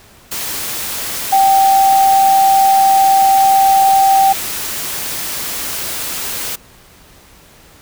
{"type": "tone in noise", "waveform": "sine", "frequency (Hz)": 779, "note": "G5", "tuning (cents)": -11, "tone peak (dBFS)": -7, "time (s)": [1.32, 4.33], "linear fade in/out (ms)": 10, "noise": "white", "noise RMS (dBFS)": -22, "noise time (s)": [0.31, 6.56], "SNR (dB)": 12, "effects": ["pink hiss -44 dBFS RMS until 7.81 s"]}